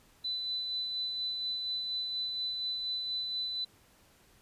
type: tone with tremolo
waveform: sine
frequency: 4000 Hz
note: B7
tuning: 21 cents sharp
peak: -31 dBFS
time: 0.24-3.65 s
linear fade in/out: 10 ms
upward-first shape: sine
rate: 4.2 Hz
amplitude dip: 30%
effects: pink hiss -63 dBFS RMS until 4.41 s + resampled to 32000 Hz